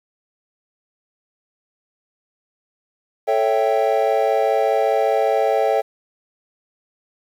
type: chord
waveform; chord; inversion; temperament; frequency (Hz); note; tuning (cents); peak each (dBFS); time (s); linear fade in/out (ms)
triangle; A dominant seventh; none; equal; 440 / 554.4 / 659.3 / 784; A4 / C#5 / E5 / G5; 0 / 0 / 0 / 0; -19; 3.27-5.82; 20
effects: 8-bit